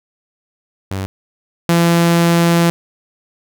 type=tone pair in turn; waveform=sawtooth; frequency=96 / 169.67 Hz; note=G2 / F3; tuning=-36 / -50 cents; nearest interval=minor seventh; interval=986 cents; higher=second; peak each=-16 / -6 dBFS; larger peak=second; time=0.91-1.06 / 1.69-2.7 s; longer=second; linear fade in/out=0 ms; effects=none